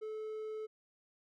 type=tone; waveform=triangle; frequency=433.6 Hz; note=A4; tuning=25 cents flat; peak=-37 dBFS; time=0.01-0.67 s; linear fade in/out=20 ms; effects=none